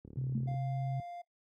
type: click train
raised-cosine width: 3 ms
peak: -35 dBFS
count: 19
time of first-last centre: 0.05-0.542 s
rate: 36.6 Hz
type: tone with pitch glide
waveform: sine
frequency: 130.81 to 132.48 Hz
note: C3 to C3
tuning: 0 to +22 cents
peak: -32 dBFS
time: 0.17-1 s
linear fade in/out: 2 ms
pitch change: +22 cents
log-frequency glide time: 0.42-0.79 s
type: tone with exponential decay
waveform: sine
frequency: 220 Hz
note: A3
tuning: in tune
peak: -30 dBFS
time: 0.35-0.55 s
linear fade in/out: 2 ms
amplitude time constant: 42 ms
type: tone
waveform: triangle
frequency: 698.5 Hz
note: F5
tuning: in tune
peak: -40 dBFS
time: 0.47-1.22 s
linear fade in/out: 10 ms
effects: noise-tail reverb RT60 0.1 s tail -19 dB re dry + high-pass 60 Hz 12 dB/octave